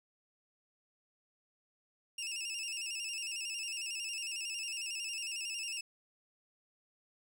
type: tone with vibrato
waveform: 20% pulse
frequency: 2704 Hz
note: E7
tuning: 43 cents sharp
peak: -32 dBFS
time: 2.18-5.81 s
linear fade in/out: 5 ms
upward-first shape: square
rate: 11 Hz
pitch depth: 59 cents each way
effects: none